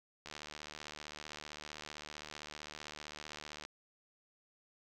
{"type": "click train", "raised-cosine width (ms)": 0.2, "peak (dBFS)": -28, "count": 257, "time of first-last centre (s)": [0.26, 3.651], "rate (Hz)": 75.5, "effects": []}